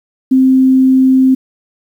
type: tone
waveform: sine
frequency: 261.6 Hz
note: C4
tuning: in tune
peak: -5 dBFS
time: 0.31-1.35 s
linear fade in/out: 10 ms
effects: 7-bit